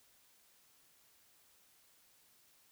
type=silence; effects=white hiss -68 dBFS RMS until 2.71 s